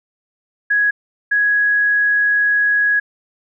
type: tone pair in turn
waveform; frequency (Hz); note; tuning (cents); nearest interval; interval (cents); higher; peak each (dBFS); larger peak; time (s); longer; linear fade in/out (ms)
sine; 1667 / 1667; G#6 / G#6; +6 / +6; unison; 0; neither; -12; neither; 0.7-0.91 / 1.31-3; second; 10
effects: none